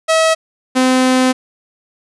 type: tone pair in turn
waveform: sawtooth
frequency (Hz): 644 / 257.1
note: E5 / C4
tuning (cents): -41 / -30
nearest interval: octave + major third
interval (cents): 1589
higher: first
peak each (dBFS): -6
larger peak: neither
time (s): 0.08-0.35 / 0.75-1.33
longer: second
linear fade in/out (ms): 20
effects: resampled to 24000 Hz + 8-bit